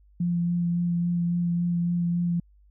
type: tone with vibrato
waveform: sine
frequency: 173 Hz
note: F3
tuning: 16 cents flat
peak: -22 dBFS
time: 0.2-2.4 s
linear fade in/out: 5 ms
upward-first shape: sine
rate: 3.6 Hz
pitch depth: 13 cents each way
effects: added 50 Hz sine -54 dBFS peak until 2.7 s